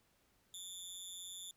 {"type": "tone with amplitude modulation", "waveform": "20% pulse", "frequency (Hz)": 3515, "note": "A7", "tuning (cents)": -2, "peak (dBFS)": -37, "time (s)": [0.54, 1.51], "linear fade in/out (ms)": 2, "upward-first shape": "sine", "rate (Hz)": 183, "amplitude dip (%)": 80, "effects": ["pink hiss -74 dBFS RMS until 1.56 s"]}